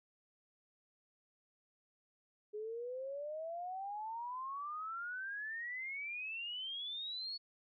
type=exponential sweep; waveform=sine; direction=up; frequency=415.3 to 4435 Hz; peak=-40 dBFS; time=2.53-7.38 s; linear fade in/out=20 ms; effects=none